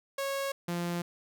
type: tone pair in turn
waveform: sawtooth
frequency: 550 / 173.24 Hz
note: C#5 / F3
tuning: -14 / -14 cents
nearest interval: octave + minor sixth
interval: 2000 cents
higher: first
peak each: -27 dBFS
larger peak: neither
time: 0.18-0.52 / 0.68-1.02 s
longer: neither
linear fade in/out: 5 ms
effects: none